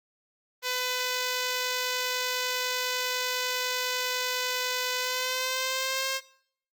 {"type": "tone with pitch glide", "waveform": "5% pulse", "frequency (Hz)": [502, 531.9], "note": ["B4", "C5"], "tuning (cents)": [28, 28], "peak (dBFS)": -16, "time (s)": [0.62, 6.21], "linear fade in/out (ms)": 50, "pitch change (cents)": 100, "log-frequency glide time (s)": [4.98, 6.07], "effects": ["noise-tail reverb RT60 0.6 s tail -20 dB re dry", "Opus 24 kbps"]}